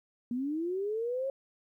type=linear sweep; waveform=sine; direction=up; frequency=233.9 to 549 Hz; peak=-30 dBFS; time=0.31-1.3 s; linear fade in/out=2 ms; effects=12-bit